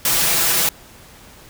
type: noise with comb filter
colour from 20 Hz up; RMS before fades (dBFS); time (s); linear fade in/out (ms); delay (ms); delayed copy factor
white; -17; 0.05-0.69; 2; 6; +0.7
effects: pink hiss -44 dBFS RMS until 1.49 s